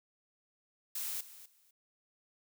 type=noise with echo; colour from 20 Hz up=blue; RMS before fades=-38 dBFS; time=0.95-1.21 s; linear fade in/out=5 ms; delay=250 ms; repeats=2; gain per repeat=-15 dB; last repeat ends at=1.71 s; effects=none